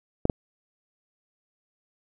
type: clicks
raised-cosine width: 2 ms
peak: -8 dBFS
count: 2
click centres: 0.254 / 0.298 s
effects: none